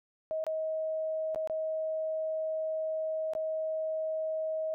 sine tone with dropouts, 633 Hz, D#5, 30 cents sharp, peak -30 dBFS, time 0.31-4.74 s, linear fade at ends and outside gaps 0 ms, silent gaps 0.44-0.466 / 1.347-1.359 / 1.474-1.498 / 3.335-3.351 s, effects none

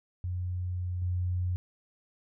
sine tone with level steps, 89.9 Hz, F#2, 49 cents flat, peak -30 / -27 dBFS, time 0.24-1.56 s, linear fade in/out 0 ms, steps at 1.02 s, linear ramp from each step 2 ms, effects none

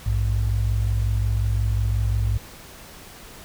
sine tone pair together, 58.24 / 103.83 Hz, A#1 / G#2, -1 / 0 cents, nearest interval minor seventh, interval 1001 cents, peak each -21 dBFS, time 0.06-2.38 s, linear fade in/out 5 ms, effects tanh soft clip ceiling -11 dBFS + pink hiss -43 dBFS RMS until 3.44 s

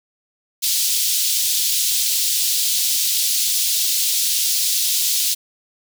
pink high-pass noise, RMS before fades -19 dBFS, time 0.62-5.35 s, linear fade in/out 20 ms, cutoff 3600 Hz, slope 24 dB/octave, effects none

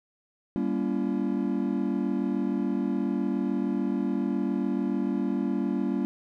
triangle chord, G diminished seventh, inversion none, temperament just, 196 / 235.2 / 282.2 / 338.7 Hz, G3 / Bb3 / Db4 / Fb4, 0 / +16 / +31 / +47 cents, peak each -28 / -28 / -28 / -31 dBFS, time 0.56-6.05 s, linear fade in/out 0 ms, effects none

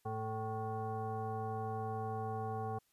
sine tone with frequency modulation, 440 Hz, A4, in tune, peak -36 dBFS, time 0.05-2.79 s, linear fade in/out 10 ms, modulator 331 Hz, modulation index 1.6, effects white hiss -75 dBFS RMS until 2.92 s + resampled to 32000 Hz

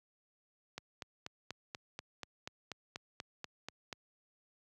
click train, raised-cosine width 0.2 ms, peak -24 dBFS, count 14, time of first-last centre 0.78-3.928 s, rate 4.13 Hz, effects high-pass 80 Hz 12 dB/octave

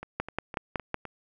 two click trains, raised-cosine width 0.5 ms, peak -13 / -23 dBFS, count 5 / 5, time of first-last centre 0.2-0.943 / 0.03-1.053 s, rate 5.38 / 3.91 Hz, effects none

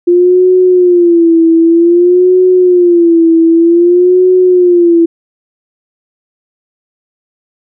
sine tone with vibrato, 347.7 Hz, F4, 8 cents flat, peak -3 dBFS, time 0.07-5.06 s, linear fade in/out 10 ms, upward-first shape sine, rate 0.53 Hz, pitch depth 98 cents each way, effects none

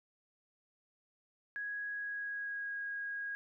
sine tone with pitch glide, 1661.2 to 1641.2 Hz, G#6 to G#6, 0 to -21 cents, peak -37 dBFS, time 1.56-3.35 s, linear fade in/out 0 ms, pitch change -21 cents, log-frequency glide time 1.89-2.78 s, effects none

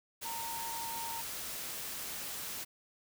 sine tone in noise, 919 Hz, A#5, 25 cents flat, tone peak -40 dBFS, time 0.24-1.22 s, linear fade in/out 20 ms, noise white, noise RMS -41 dBFS, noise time 0.21-2.65 s, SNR -2 dB, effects none

